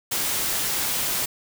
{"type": "noise", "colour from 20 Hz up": "white", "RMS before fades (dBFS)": -25, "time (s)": [0.11, 1.26], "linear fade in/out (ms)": 10, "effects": []}